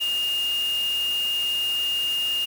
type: tone in noise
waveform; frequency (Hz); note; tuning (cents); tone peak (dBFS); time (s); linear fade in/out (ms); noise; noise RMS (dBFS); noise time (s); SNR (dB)
sine; 2832; F7; +23; -22; 0-2.46; 20; white; -37; 0-2.46; +12
effects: none